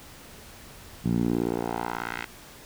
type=tone with band-pass filter sweep; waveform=10% pulse; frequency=58.27 Hz; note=A#1; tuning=in tune; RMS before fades=-28 dBFS; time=1.04-2.26 s; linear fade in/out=20 ms; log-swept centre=160 to 2200 Hz; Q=1.7; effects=pink hiss -47 dBFS RMS until 2.65 s